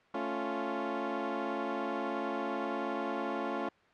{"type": "chord", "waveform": "15% pulse", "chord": "A augmented", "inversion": "none", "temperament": "equal", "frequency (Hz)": [220, 277.2, 349.2], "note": ["A3", "C#4", "E#4"], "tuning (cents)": [0, 0, 0], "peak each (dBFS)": [-32, -30, -30], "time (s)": [0.14, 3.69], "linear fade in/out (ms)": 5, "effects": ["white hiss -63 dBFS RMS until 3.93 s", "low-pass 2000 Hz 12 dB/octave"]}